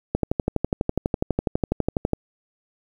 click train, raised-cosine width 2 ms, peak -7 dBFS, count 25, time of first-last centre 0.15-2.133 s, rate 12.1 Hz, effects 8-bit

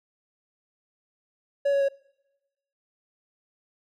triangle tone with pitch steps, 563 / 557.5 / 552.1 Hz, C#5 / C#5 / C#5, +27 / +10 / -7 cents, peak -18 dBFS, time 1.65-1.887 s, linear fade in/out 10 ms, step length 79 ms, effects noise-tail reverb RT60 0.9 s tail -23 dB re dry

